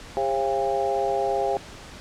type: harmonic tone with a mistuned harmonic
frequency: 134.3 Hz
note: C3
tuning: 46 cents sharp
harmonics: 3 / 4 / 5 / 6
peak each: -27 / -27 / -27 / -27 dBFS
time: 0.17-1.57 s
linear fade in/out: 0 ms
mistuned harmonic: 5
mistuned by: +43 cents
effects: pink hiss -42 dBFS RMS until 2 s + low-pass 7000 Hz 12 dB/octave